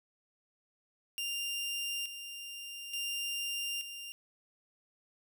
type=tone with tremolo; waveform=sawtooth; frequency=2794 Hz; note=F7; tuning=in tune; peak=-31 dBFS; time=1.18-4.12 s; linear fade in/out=0 ms; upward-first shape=square; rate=0.57 Hz; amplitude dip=60%; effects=none